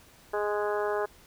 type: harmonic tone with a mistuned harmonic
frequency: 207.7 Hz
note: G#3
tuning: in tune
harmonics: 2 / 3 / 4 / 5 / 6 / 7 / 8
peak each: -29 / -33 / -35 / -37 / -39 / -40 / -41 dBFS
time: 0.33-1.06 s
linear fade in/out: 10 ms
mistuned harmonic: 7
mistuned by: +15 cents
effects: pink hiss -56 dBFS RMS until 1.26 s